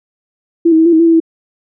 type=tone with pitch steps; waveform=sine; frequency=335.6 / 319.4 / 323.6 / 341.1 / 319.6 / 334.9 / 330.1 / 326.5 Hz; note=E4 / D#4 / E4 / F4 / D#4 / E4 / E4 / E4; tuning=+31 / +45 / -32 / -41 / +47 / +27 / +2 / -17 cents; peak=-5 dBFS; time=0.65-1.202 s; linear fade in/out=10 ms; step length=69 ms; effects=none